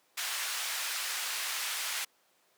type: band-pass noise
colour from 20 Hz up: pink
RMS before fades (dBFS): -35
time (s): 0.17-2.05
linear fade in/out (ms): 10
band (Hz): 1500 to 14000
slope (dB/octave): 12
effects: pink hiss -68 dBFS RMS until 2.57 s + high-pass 400 Hz 12 dB/octave